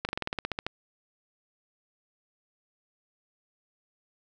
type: slowing click train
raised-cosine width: 0.3 ms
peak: -14 dBFS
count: 12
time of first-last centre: 0.05-0.666 s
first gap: 39 ms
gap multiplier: 1.07
effects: none